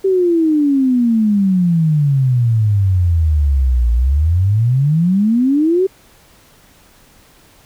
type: exponential two-way sweep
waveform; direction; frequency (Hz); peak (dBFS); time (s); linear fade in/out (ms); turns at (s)
sine; down then up; 391.1 to 57 to 391.1; -10; 0.04-5.87; 10; 3.92
effects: pink hiss -48 dBFS RMS until 7.65 s